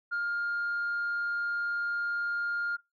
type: tone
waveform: sine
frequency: 1409 Hz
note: F6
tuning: 15 cents sharp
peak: -27 dBFS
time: 0.11-2.77 s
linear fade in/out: 20 ms
effects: noise-tail reverb RT60 0.2 s tail -20 dB re dry + tanh soft clip ceiling -26 dBFS